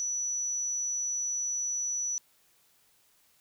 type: tone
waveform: sine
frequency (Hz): 5920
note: F#8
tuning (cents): 0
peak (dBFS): -29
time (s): 0-2.18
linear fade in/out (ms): 0
effects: white hiss -66 dBFS RMS until 3.4 s